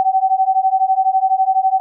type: beating tone pair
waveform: sine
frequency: 757 / 769 Hz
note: F#5 / G5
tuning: +39 / -33 cents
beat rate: 12 Hz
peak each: -15 dBFS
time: 0-1.8 s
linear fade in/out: 0 ms
effects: none